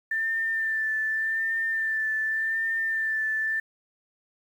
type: tone with vibrato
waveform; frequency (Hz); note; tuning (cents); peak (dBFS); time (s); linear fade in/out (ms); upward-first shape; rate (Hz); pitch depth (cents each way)
sine; 1780; A6; +20; -24; 0.11-3.6; 5; sine; 0.86; 24
effects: 9-bit